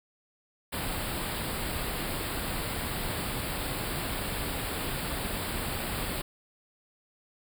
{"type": "band-stop noise", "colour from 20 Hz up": "pink", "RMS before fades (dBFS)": -33, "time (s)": [0.72, 6.22], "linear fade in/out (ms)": 10, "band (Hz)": [4900, 7700], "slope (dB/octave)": 96, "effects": []}